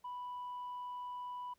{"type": "tone", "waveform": "sine", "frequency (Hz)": 987.8, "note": "B5", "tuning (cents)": 0, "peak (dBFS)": -39, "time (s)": [0.04, 1.54], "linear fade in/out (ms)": 10, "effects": ["tanh soft clip ceiling -39 dBFS", "pink hiss -75 dBFS RMS until 1.58 s"]}